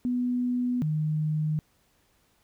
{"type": "tone pair in turn", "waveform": "sine", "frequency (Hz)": [246.9, 153.85], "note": ["B3", "D#3"], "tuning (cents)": [0, -19], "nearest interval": "minor sixth", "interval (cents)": 819, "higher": "first", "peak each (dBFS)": -24, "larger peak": "neither", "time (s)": [[0.05, 0.82], [0.82, 1.59]], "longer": "neither", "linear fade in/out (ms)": 0, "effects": ["pink hiss -67 dBFS RMS until 2.43 s"]}